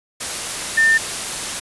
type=tone in noise; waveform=sine; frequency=1800 Hz; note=A6; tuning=39 cents sharp; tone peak=-11 dBFS; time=0.77-0.98 s; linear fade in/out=10 ms; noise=white; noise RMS=-25 dBFS; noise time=0.2-1.6 s; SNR=+11 dB; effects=resampled to 24000 Hz